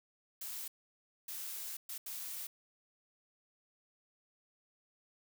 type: noise bursts at uneven times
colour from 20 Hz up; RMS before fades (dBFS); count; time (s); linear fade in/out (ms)
blue; -43; 4; 0.41-0.68 / 1.28-1.77 / 1.89-1.98 / 2.06-2.47; 5
effects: none